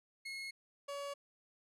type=tone pair in turn; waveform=30% pulse; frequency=2167 / 565.4 Hz; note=C#7 / C#5; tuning=-40 / +34 cents; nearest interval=octave + major seventh; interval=2326 cents; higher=first; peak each=-39 / -38 dBFS; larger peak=second; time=0.25-0.51 / 0.88-1.14 s; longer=neither; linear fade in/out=10 ms; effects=low-pass 10000 Hz 12 dB/octave